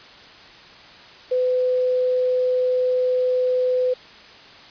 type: tone with quantisation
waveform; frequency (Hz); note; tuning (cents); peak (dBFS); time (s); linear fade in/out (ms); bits
sine; 505; B4; +39; -17; 1.31-3.94; 10; 7
effects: white hiss -44 dBFS RMS until 4.7 s + resampled to 11025 Hz